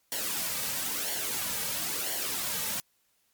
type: noise with flanger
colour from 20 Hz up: white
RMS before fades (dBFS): -32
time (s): 0.12-2.8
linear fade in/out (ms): 0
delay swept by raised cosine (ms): 0.79 to 2.89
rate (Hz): 1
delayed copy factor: -0.6
effects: white hiss -71 dBFS RMS until 3.33 s + MP3 96 kbps